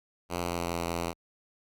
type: tone with pitch glide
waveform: 5% pulse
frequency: 87.3 to 85.11 Hz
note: F2 to F2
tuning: 0 to -44 cents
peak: -19 dBFS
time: 0.29-1.14 s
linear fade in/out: 50 ms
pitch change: -44 cents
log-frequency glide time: 0.4-0.74 s
effects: Opus 48 kbps